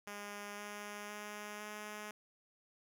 5% pulse tone with pitch steps, 204.8 / 206.7 / 208.6 / 210.6 Hz, G#3 / G#3 / G#3 / G#3, -24 / -8 / +8 / +24 cents, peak -33 dBFS, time 0.07-2.11 s, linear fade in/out 2 ms, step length 510 ms, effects none

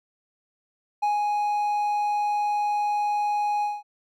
triangle tone with ADSR envelope, 830.6 Hz, G#5, in tune, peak -18 dBFS, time 1.02-3.83 s, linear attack 13 ms, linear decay 150 ms, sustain -2 dB, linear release 200 ms, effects none

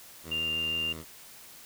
10% pulse tone with vibrato, 80.4 Hz, E2, 43 cents flat, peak -32 dBFS, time 0.23-1.05 s, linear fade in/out 50 ms, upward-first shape sine, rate 6.2 Hz, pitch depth 27 cents each way
sine tone, 2794 Hz, F7, in tune, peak -28 dBFS, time 0.31-0.93 s, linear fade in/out 10 ms
effects white hiss -50 dBFS RMS until 1.65 s

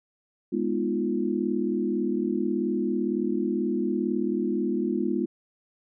sine chord, F half-diminished seventh, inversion first, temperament equal, 207.7 / 246.9 / 311.1 / 349.2 Hz, Ab3 / Cb4 / Eb4 / F4, 0 / 0 / 0 / 0 cents, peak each -29 / -29 / -31 / -28 dBFS, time 0.52-5.26 s, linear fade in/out 10 ms, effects none

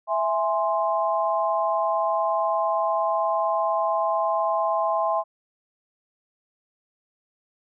sine chord, E augmented, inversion none, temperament equal, 659.3 / 830.6 / 1046.5 Hz, E5 / G#5 / B#5, 0 / 0 / 0 cents, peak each -24 / -26 / -25 dBFS, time 0.07-5.24 s, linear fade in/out 50 ms, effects none

